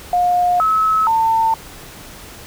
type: tone with pitch steps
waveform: sine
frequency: 713 / 1292 / 899 Hz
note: F5 / E6 / A5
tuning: +36 / -35 / +37 cents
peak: -12 dBFS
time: 0.13-1.54 s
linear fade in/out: 2 ms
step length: 470 ms
effects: pink hiss -37 dBFS RMS until 2.46 s